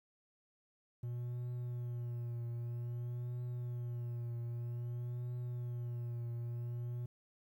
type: tone with vibrato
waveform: triangle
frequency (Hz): 120.5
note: B2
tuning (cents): -42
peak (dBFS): -36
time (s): 1.03-7.06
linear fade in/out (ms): 5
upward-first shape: triangle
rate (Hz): 0.52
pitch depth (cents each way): 34
effects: 12-bit